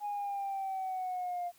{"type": "linear sweep", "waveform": "sine", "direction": "down", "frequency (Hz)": [830, 698.5], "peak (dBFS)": -32, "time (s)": [0, 1.52], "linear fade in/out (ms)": 50, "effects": ["tanh soft clip ceiling -30 dBFS", "white hiss -64 dBFS RMS until 1.58 s"]}